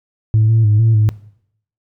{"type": "tone with pitch steps", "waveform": "sine", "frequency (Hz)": [109.2, 112.4, 105.8, 112.7, 107.5], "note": ["A2", "A2", "G#2", "A2", "A2"], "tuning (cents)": [-13, 37, 33, 42, -40], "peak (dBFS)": -7, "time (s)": [0.34, 1.09], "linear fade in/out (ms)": 0, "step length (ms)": 150, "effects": ["noise-tail reverb RT60 0.7 s tail -20 dB re dry", "tanh soft clip ceiling -6 dBFS"]}